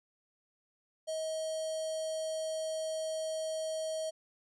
square tone with notch filter, 635 Hz, D#5, 35 cents sharp, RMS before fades -36 dBFS, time 1.07-4.11 s, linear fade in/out 20 ms, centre 1800 Hz, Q 0.73, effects resampled to 24000 Hz

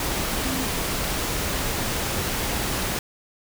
sine tone in noise, 261.6 Hz, C4, in tune, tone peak -28 dBFS, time 0.45-0.65 s, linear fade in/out 2 ms, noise pink, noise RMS -26 dBFS, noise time 0-2.99 s, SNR -5 dB, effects none

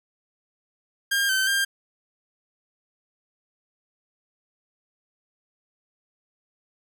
sawtooth tone with pitch steps, 1608 / 1541 / 1597 Hz, G6 / G6 / G6, +44 / -30 / +32 cents, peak -17 dBFS, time 1.11-1.65 s, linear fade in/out 10 ms, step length 180 ms, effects none

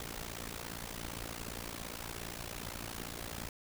pink noise with amplitude modulation, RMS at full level -39 dBFS, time 0-3.49 s, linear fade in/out 2 ms, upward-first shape sine, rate 57.4 Hz, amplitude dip 90%, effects none

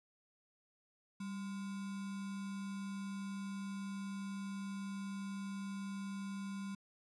sine tone with sample-and-hold, 196 Hz, G3, in tune, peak -40 dBFS, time 1.2-6.75 s, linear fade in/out 5 ms, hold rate 1225 Hz, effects resampled to 24000 Hz

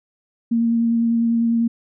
sine tone with vibrato, 231.5 Hz, A#3, 12 cents flat, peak -15 dBFS, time 0.51-1.68 s, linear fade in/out 10 ms, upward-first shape triangle, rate 10 Hz, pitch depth 15 cents each way, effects none

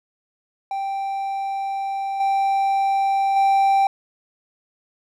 triangle tone with level steps, 784 Hz, G5, in tune, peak -21 / -15 / -12 dBFS, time 0.71-3.87 s, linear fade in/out 2 ms, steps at 2.2 / 3.36 s, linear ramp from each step 5 ms, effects none

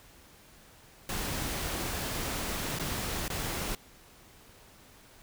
pink noise with dropouts, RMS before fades -34 dBFS, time 1.09-3.75 s, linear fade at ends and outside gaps 2 ms, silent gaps 2.788-2.796 / 3.281-3.301 s, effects pink hiss -56 dBFS RMS until 5.22 s

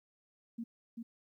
sine tone with echo, 231.4 Hz, A#3, 13 cents flat, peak -37 dBFS, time 0.58-0.64 s, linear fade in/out 10 ms, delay 390 ms, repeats 1, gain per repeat -3 dB, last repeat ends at 1.03 s, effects 13-bit

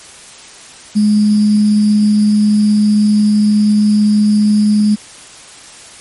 sine tone with sample-and-hold, 210 Hz, G#3, 19 cents sharp, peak -7 dBFS, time 0.95-4.96 s, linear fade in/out 20 ms, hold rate 4900 Hz, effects white hiss -36 dBFS RMS until 6 s + MP3 48 kbps

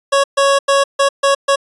25% pulse tone bursts at uneven times, 554.4 Hz, C#5, in tune, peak -6 dBFS, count 6, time 0.12-0.24 / 0.37-0.59 / 0.68-0.84 / 0.99-1.09 / 1.23-1.35 / 1.48-1.56 s, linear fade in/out 10 ms, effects resampled to 24000 Hz

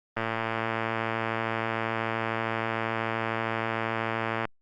click train, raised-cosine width 0.5 ms, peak -13 dBFS, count 485, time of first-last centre 0.17-4.453 s, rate 113 Hz, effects Opus 24 kbps

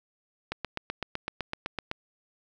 click train, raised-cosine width 0.3 ms, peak -15 dBFS, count 12, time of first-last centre 0.52-1.914 s, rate 7.89 Hz, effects none

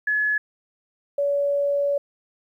sine tone pair in turn, 1703 / 568.3 Hz, G#6 / C#5, +43 / +43 cents, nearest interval octave + perfect fifth, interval 1900 cents, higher first, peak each -19 / -19 dBFS, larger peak neither, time 0.07-0.38 / 1.18-1.98 s, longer second, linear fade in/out 5 ms, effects 10-bit

